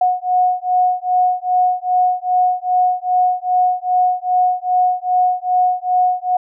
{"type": "beating tone pair", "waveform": "sine", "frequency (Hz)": [728, 730.5], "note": ["F#5", "F#5"], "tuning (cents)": [-28, -22], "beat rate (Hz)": 2.5, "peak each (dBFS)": -16, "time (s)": [0.01, 6.37], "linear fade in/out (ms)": 5, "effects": []}